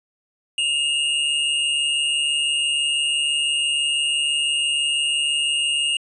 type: tone pair together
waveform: square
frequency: 2699 / 2845 Hz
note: E7 / F7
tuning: +40 / +31 cents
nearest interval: minor second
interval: 91 cents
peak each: -28 / -20 dBFS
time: 0.58-5.97 s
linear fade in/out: 2 ms
effects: resampled to 22050 Hz